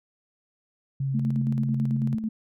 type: tone with vibrato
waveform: sine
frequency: 135.8 Hz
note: C#3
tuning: 35 cents flat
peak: -24 dBFS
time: 1-2.15 s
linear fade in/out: 5 ms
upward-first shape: square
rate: 6.4 Hz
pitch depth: 10 cents each way
type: tone with tremolo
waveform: sine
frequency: 220.2 Hz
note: A3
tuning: 2 cents sharp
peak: -24 dBFS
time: 1.14-2.29 s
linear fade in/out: 10 ms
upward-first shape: square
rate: 9.1 Hz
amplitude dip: 50%
effects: none